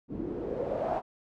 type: noise with low-pass filter sweep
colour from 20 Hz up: white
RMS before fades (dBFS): -33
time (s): 0.08-1.02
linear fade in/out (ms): 50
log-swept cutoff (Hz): 270 to 780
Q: 4.6
effects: none